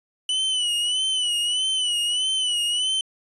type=tone with vibrato; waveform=45% pulse; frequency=2972 Hz; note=F#7; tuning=7 cents sharp; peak=-21 dBFS; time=0.29-3.01 s; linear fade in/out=2 ms; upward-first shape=sine; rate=1.6 Hz; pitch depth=69 cents each way; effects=resampled to 24000 Hz